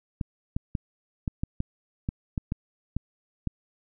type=clicks; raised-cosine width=5 ms; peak=-15 dBFS; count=11; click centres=0.212 / 0.565 / 0.752 / 1.278 / 1.435 / 1.604 / 2.089 / 2.378 / 2.521 / 2.966 / 3.473 s; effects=none